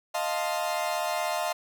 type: chord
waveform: 40% pulse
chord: F dominant seventh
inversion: third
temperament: equal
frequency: 622.3 / 698.5 / 880 / 1046.5 Hz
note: Eb5 / F5 / A5 / C6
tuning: 0 / 0 / 0 / 0 cents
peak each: -31 / -30 / -34 / -34 dBFS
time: 0.14-1.53 s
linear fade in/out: 10 ms
effects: none